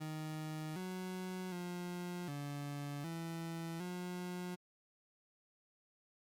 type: tone with pitch steps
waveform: 30% pulse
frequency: 155.5 / 184.7 / 177.1 / 143.6 / 165.6 / 179.4 Hz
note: D#3 / F#3 / F3 / D3 / E3 / F3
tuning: -1 / -3 / +24 / -39 / +8 / +47 cents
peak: -38 dBFS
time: 0-4.56 s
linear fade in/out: 20 ms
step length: 760 ms
effects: MP3 96 kbps